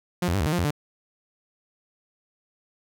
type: tone with pitch steps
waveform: sawtooth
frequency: 177.6 / 85.5 / 100 / 76.9 / 153.1 / 175.7 / 86.7 / 147.4 Hz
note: F3 / F2 / G2 / D#2 / D#3 / F3 / F2 / D3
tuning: +29 / -36 / +35 / -20 / -28 / +11 / -12 / +7 cents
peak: -18 dBFS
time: 0.22-0.708 s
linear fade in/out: 5 ms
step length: 61 ms
effects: none